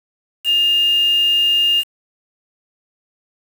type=tone with quantisation; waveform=sine; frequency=2822 Hz; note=F7; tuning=17 cents sharp; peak=-12 dBFS; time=0.44-1.84 s; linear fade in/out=50 ms; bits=5; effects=none